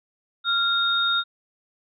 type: tone pair together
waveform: sine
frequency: 1388 / 3706 Hz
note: F6 / A#7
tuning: -11 / -11 cents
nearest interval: octave + perfect fourth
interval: 1700 cents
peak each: -22 dBFS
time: 0.44-1.24 s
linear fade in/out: 50 ms
effects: none